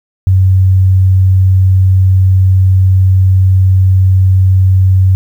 sine tone, 94.2 Hz, F#2, 32 cents sharp, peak -4 dBFS, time 0.27-5.15 s, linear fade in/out 0 ms, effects 7-bit

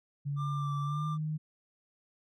sine tone with pitch glide, 142.4 to 154.39 Hz, C#3 to D#3, +47 to -13 cents, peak -31 dBFS, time 0.25-1.38 s, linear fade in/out 20 ms, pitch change +140 cents, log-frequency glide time 0.85-1.07 s
triangle tone with vibrato, 1180 Hz, D6, 8 cents sharp, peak -35 dBFS, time 0.36-1.18 s, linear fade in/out 50 ms, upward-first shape sine, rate 1.9 Hz, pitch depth 21 cents each way
effects none

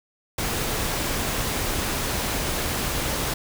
pink noise, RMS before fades -26 dBFS, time 0.38-3.34 s, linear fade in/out 5 ms, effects none

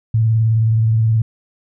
sine tone with vibrato, 111.8 Hz, A2, 28 cents sharp, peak -11 dBFS, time 0.14-1.22 s, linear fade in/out 5 ms, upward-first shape sine, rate 19 Hz, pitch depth 44 cents each way, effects none

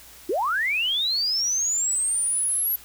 sine linear sweep, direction up, 311.1 to 11770 Hz, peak -21 dBFS, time 0.29-2.76 s, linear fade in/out 5 ms, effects added 60 Hz sine -56 dBFS peak until 2.84 s + white hiss -47 dBFS RMS until 2.84 s

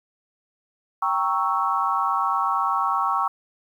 sine chord, G diminished seventh, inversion none, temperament equal, 784 / 932.3 / 1108.7 / 1318.5 Hz, G5 / Bb5 / Db6 / Fb6, 0 / 0 / 0 / 0 cents, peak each -27 / -27 / -23 / -26 dBFS, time 1.02-3.28 s, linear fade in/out 5 ms, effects 9-bit

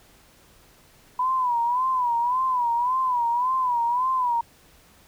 sine tone with vibrato, 987.8 Hz, B5, in tune, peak -20 dBFS, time 1.19-4.41 s, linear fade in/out 5 ms, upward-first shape sine, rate 1.8 Hz, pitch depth 100 cents each way, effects pink hiss -55 dBFS RMS until 5.07 s

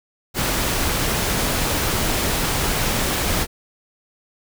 pink noise, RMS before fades -21 dBFS, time 0.34-3.47 s, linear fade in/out 50 ms, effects none

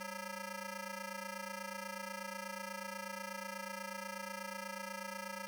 10% pulse ring-modulated tone, 368.2 Hz, F#4, 8 cents flat, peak -31 dBFS, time 0-5.47 s, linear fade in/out 0 ms, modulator 170 Hz, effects none

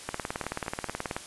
two click trains, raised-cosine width 0.5 ms, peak -23 / -15 dBFS, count 4 / 21, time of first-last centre 0.44-1.111 / 0.09-1.165 s, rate 4.47 / 18.6 Hz, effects white hiss -44 dBFS RMS until 1.26 s + resampled to 24000 Hz

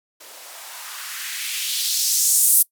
violet noise with band-pass filter sweep, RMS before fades -22 dBFS, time 0.2-2.63 s, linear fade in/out 10 ms, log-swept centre 430 to 11000 Hz, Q 1.8, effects noise-tail reverb RT60 0.1 s tail -23 dB re dry

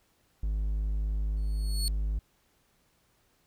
triangle tone, 51.91 Hz, G#1, in tune, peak -25 dBFS, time 0.43-2.19 s, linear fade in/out 5 ms
25% pulse tone with exponential growth, 4389 Hz, C#8, 18 cents flat, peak -24 dBFS, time 1.37-1.88 s, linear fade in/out 0 ms, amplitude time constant 110 ms
effects pink hiss -69 dBFS RMS until 3.46 s

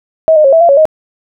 sine tone with pitch steps, 640 / 612 / 544 / 655 / 684 / 557 / 626 Hz, D#5 / D#5 / C#5 / E5 / F5 / C#5 / D#5, +49 / -29 / -33 / -11 / -36 / +8 / +10 cents, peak -3 dBFS, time 0.28-0.854 s, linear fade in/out 0 ms, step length 82 ms, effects none

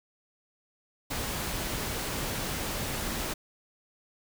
pink noise, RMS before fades -33 dBFS, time 1.1-3.34 s, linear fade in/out 10 ms, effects none

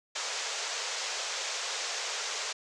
white band-pass noise, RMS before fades -35 dBFS, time 0.15-2.53 s, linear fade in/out 10 ms, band 420 to 7200 Hz, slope 48 dB/octave, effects none

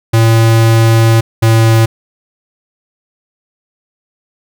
square tone pair in turn, 113.5 / 112.86 Hz, A#2 / A2, -46 / +44 cents, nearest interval unison, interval 10 cents, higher first, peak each -6 dBFS, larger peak neither, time 0.13-1.21 / 1.42-1.86 s, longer first, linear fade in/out 10 ms, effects none

